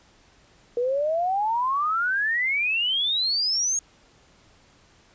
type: exponential sweep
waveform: sine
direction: up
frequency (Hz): 471.5 to 6645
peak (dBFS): -21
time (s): 0.77-3.79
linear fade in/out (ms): 2
effects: pink hiss -57 dBFS RMS until 5.14 s + resampled to 16000 Hz